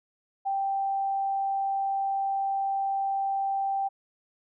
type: tone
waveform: sine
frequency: 784 Hz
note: G5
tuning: in tune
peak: -25 dBFS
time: 0.45-3.89 s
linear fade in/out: 20 ms
effects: none